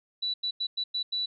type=tone bursts at uneven times; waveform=sine; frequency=3951 Hz; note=B7; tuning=in tune; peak=-27 dBFS; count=6; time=0.22-0.34 / 0.43-0.51 / 0.6-0.67 / 0.77-0.84 / 0.94-1.03 / 1.12-1.26 s; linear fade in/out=10 ms; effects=none